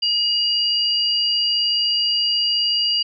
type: tone pair together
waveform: sine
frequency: 2877 / 4756 Hz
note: F#7 / D8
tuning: -49 / +21 cents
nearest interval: major sixth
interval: 870 cents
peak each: -20 / -19 dBFS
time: 0.02-3.03 s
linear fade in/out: 10 ms
effects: none